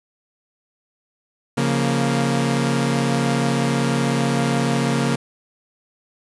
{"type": "chord", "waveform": "sawtooth", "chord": "Bb minor", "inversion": "first", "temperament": "equal", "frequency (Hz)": [138.59, 174.61, 233.1], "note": ["Db3", "F3", "Bb3"], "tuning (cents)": [0, 0, 0], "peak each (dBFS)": [-17, -22, -17], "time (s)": [1.57, 5.16], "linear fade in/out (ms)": 10, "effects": ["resampled to 24000 Hz", "8-bit"]}